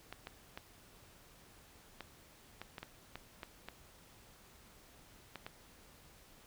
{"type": "clicks", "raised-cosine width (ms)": 0.3, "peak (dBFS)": -28, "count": 12, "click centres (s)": [0.126, 0.271, 0.575, 2.007, 2.616, 2.782, 2.83, 3.156, 3.432, 3.686, 5.357, 5.465], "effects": ["pink hiss -61 dBFS RMS until 6.46 s"]}